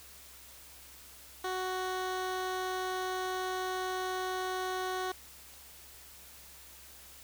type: tone with low-pass filter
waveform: 15% pulse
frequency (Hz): 371.3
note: F#4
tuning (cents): +6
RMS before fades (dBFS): -35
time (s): 1.44-5.12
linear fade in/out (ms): 5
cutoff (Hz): 6800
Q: 0.68
effects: added 66 Hz sine -61 dBFS peak until 7.23 s + white hiss -53 dBFS RMS until 7.23 s